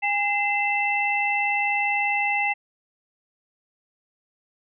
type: tone cluster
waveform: sine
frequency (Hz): 817 / 2060 / 2662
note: G#5 / C7 / E7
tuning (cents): -29 / -28 / +16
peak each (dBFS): -25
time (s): 0.02-2.54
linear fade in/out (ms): 20
effects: none